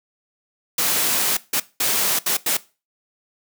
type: noise bursts at uneven times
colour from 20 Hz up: white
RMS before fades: -20 dBFS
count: 5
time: 0.78-1.37 / 1.53-1.6 / 1.8-2.19 / 2.26-2.37 / 2.46-2.57 s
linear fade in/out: 5 ms
effects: noise-tail reverb RT60 0.3 s tail -19 dB re dry + high-pass 150 Hz 12 dB/octave